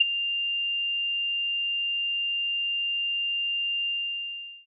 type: tone with ADSR envelope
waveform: sine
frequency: 2794 Hz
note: F7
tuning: in tune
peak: -12 dBFS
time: 0-4.66 s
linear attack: 11 ms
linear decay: 17 ms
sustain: -13 dB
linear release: 790 ms
effects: none